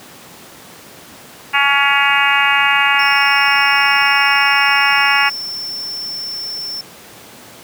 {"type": "harmonic tone", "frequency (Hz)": 280.8, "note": "C#4", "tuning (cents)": 22, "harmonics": [3, 4, 5, 6, 7, 8, 9, 10], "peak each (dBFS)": [-19, -19, -19, -19, -19, -19, -19, -19], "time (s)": [1.53, 5.3], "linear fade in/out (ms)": 20}
{"type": "tone", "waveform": "square", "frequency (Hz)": 5390, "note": "E8", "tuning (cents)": 38, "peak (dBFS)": -23, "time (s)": [2.99, 6.81], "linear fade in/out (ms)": 2}
{"effects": ["pink hiss -38 dBFS RMS until 7.63 s", "high-pass 150 Hz 12 dB/octave"]}